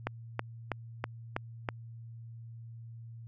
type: click train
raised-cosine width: 0.5 ms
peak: -16 dBFS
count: 6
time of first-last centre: 0.07-1.688 s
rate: 3.09 Hz
effects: added 115 Hz sine -44 dBFS peak until 3.27 s